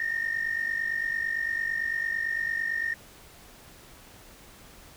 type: tone pair together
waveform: sine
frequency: 1815.8 / 1864.7 Hz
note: A#6 / A#6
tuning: -46 / 0 cents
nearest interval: unison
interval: 46 cents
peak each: -28 / -29 dBFS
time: 0-2.94 s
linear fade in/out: 2 ms
effects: tanh soft clip ceiling -21 dBFS + pink hiss -51 dBFS RMS until 4.96 s